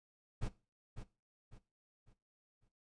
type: noise with echo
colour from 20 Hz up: brown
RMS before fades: -36 dBFS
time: 0.41-0.49 s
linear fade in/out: 20 ms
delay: 550 ms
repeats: 4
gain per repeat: -9 dB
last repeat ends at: 2.69 s
effects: noise-tail reverb RT60 0.3 s tail -17 dB re dry + resampled to 22050 Hz